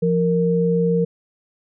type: tone pair together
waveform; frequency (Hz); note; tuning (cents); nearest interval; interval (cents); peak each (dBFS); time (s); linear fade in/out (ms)
sine; 172.75 / 463.6; F3 / A#4; -19 / -10; octave + perfect fourth; 1709; -18; 0.02-1.05; 10
effects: none